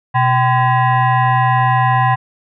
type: tone with frequency modulation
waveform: sine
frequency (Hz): 125.7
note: B2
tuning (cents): +31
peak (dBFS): -10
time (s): 0.14-2.16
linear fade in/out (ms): 20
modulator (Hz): 897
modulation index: 1.4
effects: none